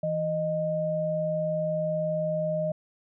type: tone pair together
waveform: sine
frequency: 163.34 / 618 Hz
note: E3 / D#5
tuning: -16 / -12 cents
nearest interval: octave + major seventh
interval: 2304 cents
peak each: -31 / -26 dBFS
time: 0.03-2.72 s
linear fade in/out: 5 ms
effects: none